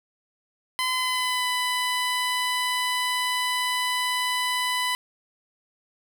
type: tone with pitch glide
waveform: 15% pulse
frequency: 1020 to 997.9 Hz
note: C6 to B5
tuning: -44 to +18 cents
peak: -17 dBFS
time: 0.79-4.95 s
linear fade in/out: 0 ms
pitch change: -38 cents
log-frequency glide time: 0.94-1.47 s
effects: none